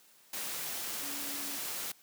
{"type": "tone in noise", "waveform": "sine", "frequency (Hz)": 284, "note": "C#4", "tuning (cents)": 42, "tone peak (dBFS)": -47, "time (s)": [1.02, 1.57], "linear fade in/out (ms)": 5, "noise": "white", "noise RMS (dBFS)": -38, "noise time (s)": [0.33, 1.92], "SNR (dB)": -12, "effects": ["white hiss -62 dBFS RMS until 2.02 s", "high-pass 150 Hz 12 dB/octave"]}